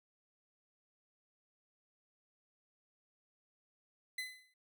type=tone with exponential decay; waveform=30% pulse; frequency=2021 Hz; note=B6; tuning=39 cents sharp; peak=-33 dBFS; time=4.18-4.54 s; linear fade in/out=5 ms; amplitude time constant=77 ms; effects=none